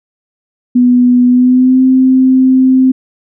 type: tone with pitch glide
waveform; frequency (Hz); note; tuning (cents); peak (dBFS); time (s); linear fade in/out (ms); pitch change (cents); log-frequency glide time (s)
sine; 246.9 to 259.9; B3 to C4; 0 to -11; -4; 0.75-2.92; 10; +89; 1.27-1.82
effects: none